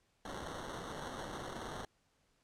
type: noise with sample-and-hold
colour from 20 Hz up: violet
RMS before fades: -44 dBFS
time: 0.25-1.85 s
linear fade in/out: 2 ms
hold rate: 2450 Hz
effects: pink hiss -75 dBFS RMS until 2.43 s + low-pass 9000 Hz 12 dB/octave